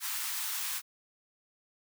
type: high-pass noise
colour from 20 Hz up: white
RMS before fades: -35 dBFS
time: 0-0.82 s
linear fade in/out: 50 ms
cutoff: 860 Hz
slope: 48 dB/octave
effects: none